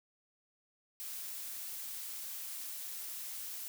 blue noise, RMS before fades -43 dBFS, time 1-3.68 s, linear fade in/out 0 ms, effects none

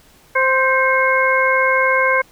harmonic tone with a mistuned harmonic, 523.3 Hz, C5, in tune, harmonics 1 / 2 / 3 / 4, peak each -18 / -18 / -18 / -18 dBFS, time 0.35-2.22 s, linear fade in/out 10 ms, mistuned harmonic 4, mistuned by +57 cents, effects pink hiss -50 dBFS RMS until 2.31 s

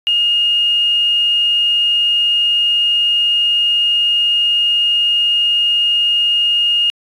sine tone with quantisation, 2846 Hz, F7, 32 cents sharp, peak -11 dBFS, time 0.07-6.9 s, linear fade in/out 0 ms, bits 6, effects resampled to 24000 Hz

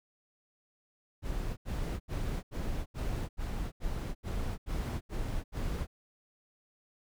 brown noise bursts, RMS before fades -34 dBFS, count 11, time 1.22-5.87 s, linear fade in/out 50 ms, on 350 ms, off 80 ms, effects none

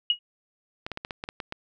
sine tone with exponential decay, 2895 Hz, F#7, 38 cents flat, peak -15 dBFS, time 0.1-0.19 s, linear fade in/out 2 ms, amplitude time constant 18 ms
clicks, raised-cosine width 0.3 ms, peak -17 dBFS, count 9, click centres 0.865 / 0.917 / 0.974 / 1.049 / 1.108 / 1.239 / 1.289 / 1.402 / 1.524 s
effects none

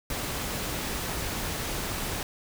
pink noise, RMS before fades -32 dBFS, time 0.1-2.23 s, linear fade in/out 2 ms, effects none

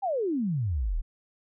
sine exponential sweep, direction down, 830.6 to 32.7 Hz, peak -25 dBFS, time 0.02-1.02 s, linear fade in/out 20 ms, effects none

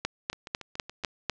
two click trains, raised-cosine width 0.2 ms, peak -23 / -10 dBFS, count 6 / 6, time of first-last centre 0.33-1.037 / 0.05-1.297 s, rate 7.07 / 4.01 Hz, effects low-pass 7000 Hz 12 dB/octave

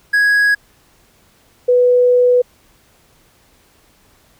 triangle / sine tone pair in turn, 1661.2 / 493.9 Hz, G#6 / B4, 0 / 0 cents, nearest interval octave + major sixth, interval 2100 cents, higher first, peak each -8 dBFS, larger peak neither, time 0.13-0.55 / 1.68-2.42 s, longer second, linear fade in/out 10 ms, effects pink hiss -53 dBFS RMS until 4.39 s

